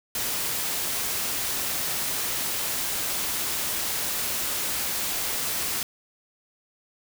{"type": "noise", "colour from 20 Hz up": "white", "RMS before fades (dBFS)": -28, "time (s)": [0.15, 5.83], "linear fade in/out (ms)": 2, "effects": []}